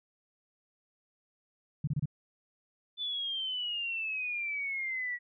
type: tone bursts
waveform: sine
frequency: 146.3 Hz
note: D3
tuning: 6 cents flat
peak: -27 dBFS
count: 4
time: 1.84-2.057 s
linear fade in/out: 5 ms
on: 34 ms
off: 27 ms
type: exponential sweep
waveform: sine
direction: down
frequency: 3520 to 1926 Hz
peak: -32 dBFS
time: 2.97-5.19 s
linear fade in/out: 50 ms
effects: none